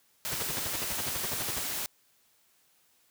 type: noise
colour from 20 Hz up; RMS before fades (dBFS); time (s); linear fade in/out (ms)
white; -34; 0.25-1.86; 0
type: noise bursts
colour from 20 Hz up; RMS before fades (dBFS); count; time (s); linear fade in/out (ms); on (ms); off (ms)
pink; -35; 16; 0.32-1.589; 0; 24; 59
effects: white hiss -67 dBFS RMS until 3.1 s + high-pass 60 Hz 12 dB/octave